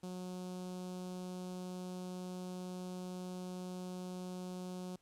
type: tone with notch filter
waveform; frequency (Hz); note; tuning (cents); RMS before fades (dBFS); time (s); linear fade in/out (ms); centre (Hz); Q
sawtooth; 182.2; F#3; -26; -44; 0.03-4.96; 5; 1900; 0.64
effects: pink hiss -74 dBFS RMS until 5.01 s + low-pass 11000 Hz 12 dB/octave